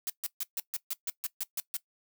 blue noise bursts, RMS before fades -33 dBFS, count 11, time 0.07-1.767 s, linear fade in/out 0 ms, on 27 ms, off 140 ms, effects noise-tail reverb RT60 0.1 s tail -19 dB re dry

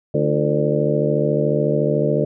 harmonic tone with a mistuned harmonic, 73.9 Hz, D2, 11 cents sharp, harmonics 2 / 3 / 4 / 5 / 6 / 7 / 8, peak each -21 / -25 / -27 / -25 / -22 / -24 / -23 dBFS, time 0.14-2.25 s, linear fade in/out 5 ms, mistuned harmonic 5, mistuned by -110 cents, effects none

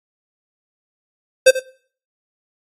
square tone with echo, 521 Hz, C5, 7 cents flat, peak -6 dBFS, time 1.46-1.51 s, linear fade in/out 10 ms, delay 88 ms, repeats 1, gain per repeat -14 dB, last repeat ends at 1.598 s, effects noise-tail reverb RT60 0.5 s tail -20 dB re dry + AAC 32 kbps

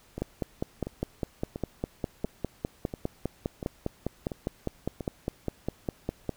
two click trains, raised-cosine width 2 ms, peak -15 / -21 dBFS, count 31 / 8, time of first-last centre 0.22-6.293 / 0.18-5.008 s, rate 4.94 / 1.45 Hz, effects pink hiss -59 dBFS RMS until 6.36 s

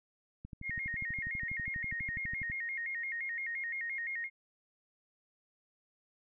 click train, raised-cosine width 5 ms, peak -32 dBFS, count 26, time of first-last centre 0.45-2.499 s, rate 12.2 Hz
sine tone with vibrato, 1995 Hz, B6, 17 cents sharp, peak -35 dBFS, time 0.62-4.3 s, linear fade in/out 50 ms, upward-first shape square, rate 5.8 Hz, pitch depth 120 cents each way
effects none

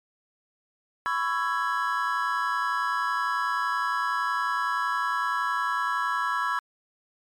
triangle chord, C# minor seventh, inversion third, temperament just, 997.9 / 1108.7 / 1330.5 / 1663.1 Hz, B5 / C#6 / E6 / G#6, +18 / 0 / +16 / +2 cents, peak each -28 dBFS, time 1.06-6.59 s, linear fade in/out 0 ms, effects MP3 96 kbps

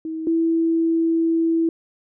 sine tone pair in turn, 320 / 329 Hz, D#4 / E4, +49 / -3 cents, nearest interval unison, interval 48 cents, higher second, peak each -25 / -16 dBFS, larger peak second, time 0.05-0.27 / 0.27-1.69 s, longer second, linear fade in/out 2 ms, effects none

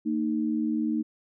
sine tone pair together, 227.9 / 308.1 Hz, A#3 / D#4, -39 / -17 cents, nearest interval perfect fourth, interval 522 cents, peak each -27 dBFS, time 0.05-1.03 s, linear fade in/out 20 ms, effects none

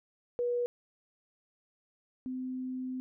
sine tone pair in turn, 484.2 / 256.5 Hz, B4 / C4, -34 / -34 cents, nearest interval major seventh, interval 1100 cents, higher first, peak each -28 / -34 dBFS, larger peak first, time 0.39-0.66 / 2.26-3 s, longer second, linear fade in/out 0 ms, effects none

